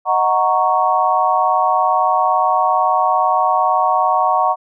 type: chord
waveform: sine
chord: D# minor seventh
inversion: none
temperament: equal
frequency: 622.3 / 740 / 932.3 / 1108.7 Hz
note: D#5 / F#5 / A#5 / C#6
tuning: 0 / 0 / 0 / 0 cents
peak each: -22 / -16 / -18 / -17 dBFS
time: 0.05-4.56 s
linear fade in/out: 50 ms
effects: none